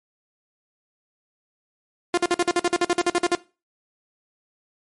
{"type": "tone bursts", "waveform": "sawtooth", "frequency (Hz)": 350.6, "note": "F4", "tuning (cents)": 7, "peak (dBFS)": -13, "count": 15, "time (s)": [2.14, 3.351], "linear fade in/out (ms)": 2, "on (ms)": 35, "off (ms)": 49, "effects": ["noise-tail reverb RT60 0.3 s tail -19 dB re dry", "MP3 48 kbps"]}